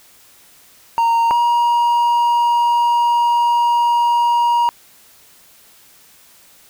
triangle tone pair in turn, 926 / 949.3 Hz, A#5 / A#5, -12 / +31 cents, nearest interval unison, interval 43 cents, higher second, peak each -10 dBFS, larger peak neither, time 0.98-1.31 / 1.31-4.69 s, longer second, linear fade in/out 0 ms, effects white hiss -48 dBFS RMS until 6.69 s

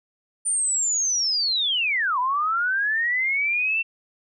sine linear two-way sweep, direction down then up, 9150 to 970 to 2713 Hz, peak -20 dBFS, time 0.45-3.83 s, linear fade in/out 20 ms, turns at 2.19 s, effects none

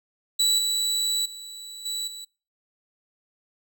30% pulse tone with level steps, 3943 Hz, B7, 4 cents flat, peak -16 / -20 / -35 / -25 / -34 dBFS, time 0.39-2.25 s, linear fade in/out 10 ms, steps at 0.58 / 1.25 / 1.85 / 2.07 s, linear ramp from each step 10 ms, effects noise-tail reverb RT60 0.4 s tail -26 dB re dry

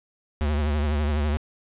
square tone with vibrato, 74.3 Hz, D2, 21 cents sharp, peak -22 dBFS, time 0.41-1.37 s, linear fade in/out 0 ms, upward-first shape triangle, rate 12 Hz, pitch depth 88 cents each way, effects resampled to 8000 Hz + 10-bit

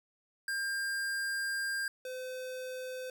square tone pair in turn, 1600 / 511.4 Hz, G6 / C5, +35 / -40 cents, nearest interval octave + minor sixth, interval 1975 cents, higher first, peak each -33 / -39 dBFS, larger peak first, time 0.48-1.88 / 2.05-3.1 s, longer first, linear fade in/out 2 ms, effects none

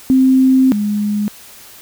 sine tone pair in turn, 261.6 / 207.6 Hz, C4 / G#3, 0 / 0 cents, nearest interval major third, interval 400 cents, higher first, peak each -7 / -14 dBFS, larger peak first, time 0.1-0.72 / 0.72-1.28 s, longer first, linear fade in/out 0 ms, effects white hiss -39 dBFS RMS until 1.81 s

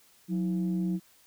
sine tone pair together, 182.1 / 324.5 Hz, F#3 / E4, -27 / -27 cents, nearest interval minor seventh, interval 1000 cents, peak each -26 / -33 dBFS, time 0.28-1 s, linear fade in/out 50 ms, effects tanh soft clip ceiling -21 dBFS + white hiss -61 dBFS RMS until 1.26 s

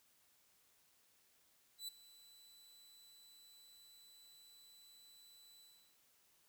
sawtooth tone with ADSR envelope, 3976 Hz, B7, 11 cents sharp, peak -39 dBFS, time 1.78-5.98 s, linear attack 100 ms, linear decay 11 ms, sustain -19 dB, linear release 370 ms, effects white hiss -73 dBFS RMS until 6.48 s

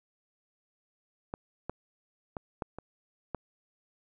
clicks, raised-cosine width 1 ms, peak -21 / -20 / -22 / -19 / -26 / -19 dBFS, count 6, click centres 1.339 / 1.696 / 2.368 / 2.622 / 2.786 / 3.347 s, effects none

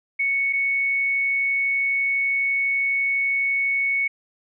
sine tone pair in turn, 2217 / 2217 Hz, C#7 / C#7, 0 / 0 cents, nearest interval unison, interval 0 cents, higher neither, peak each -19 dBFS, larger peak neither, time 0.19-0.53 / 0.53-4.08 s, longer second, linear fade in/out 10 ms, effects none

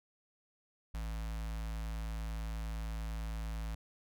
square tone with notch filter, 54.4 Hz, A1, 19 cents flat, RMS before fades -39 dBFS, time 0.94-3.75 s, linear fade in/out 5 ms, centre 370 Hz, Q 1, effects none

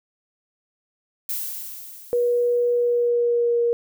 violet noise with exponential decay, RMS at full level -26 dBFS, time 1.29-3.09 s, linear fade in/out 2 ms, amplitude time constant 390 ms
sine tone with pitch glide, 482.7 to 472.5 Hz, B4 to A#4, -40 to +23 cents, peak -17 dBFS, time 2.13-3.73 s, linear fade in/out 0 ms, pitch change -37 cents, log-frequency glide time 2.72-3.61 s
effects none

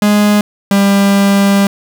45% pulse tone pair in turn, 207.7 / 198.84 Hz, G#3 / G3, 0 / +25 cents, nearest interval minor second, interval 75 cents, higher first, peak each -7 dBFS, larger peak neither, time 0.02-0.41 / 0.71-1.67 s, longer second, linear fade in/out 2 ms, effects none

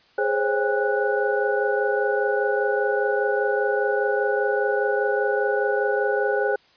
sine tone cluster, 415.8 / 522 / 547 / 806 / 1476 Hz, G#4 / C5 / C#5 / G5 / F#6, +2 / -4 / -23 / +48 / -5 cents, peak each -23 / -26 / -28 / -28 / -27 dBFS, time 0.18-6.56 s, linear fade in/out 5 ms, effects white hiss -57 dBFS RMS until 6.76 s + resampled to 11025 Hz

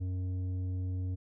triangle tone with tanh clipping, 92 Hz, F#2, 9 cents flat, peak -33 dBFS, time 0-1.16 s, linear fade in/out 20 ms, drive 12 dB, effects none

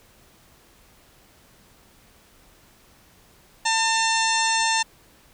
harmonic tone with a mistuned harmonic, 899 Hz, A5, 37 cents sharp, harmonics 1 / 2 / 3 / 4 / 5 / 6 / 7 / 8 / 9, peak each -23 / -26 / -28 / -29 / -30 / -31 / -31 / -32 / -33 dBFS, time 3.65-4.83 s, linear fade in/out 10 ms, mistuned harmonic 5, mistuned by -92 cents, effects pink hiss -55 dBFS RMS until 5.33 s

